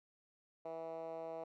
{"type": "tone with band-pass filter", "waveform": "10% pulse", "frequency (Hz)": 163.2, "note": "E3", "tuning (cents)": -17, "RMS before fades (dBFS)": -45, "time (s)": [0.65, 1.44], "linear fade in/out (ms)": 5, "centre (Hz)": 610, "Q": 3.1, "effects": []}